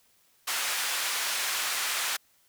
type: band-pass noise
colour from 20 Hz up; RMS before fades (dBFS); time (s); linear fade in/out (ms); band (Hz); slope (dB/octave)
pink; -30; 0.47-2.17; 10; 1300 to 14000; 12
effects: white hiss -65 dBFS RMS until 2.48 s